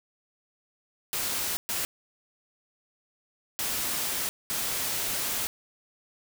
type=noise bursts at uneven times; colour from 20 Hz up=white; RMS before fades=-30 dBFS; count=4; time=1.13-1.57 / 1.69-1.85 / 3.59-4.29 / 4.5-5.47 s; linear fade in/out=0 ms; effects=none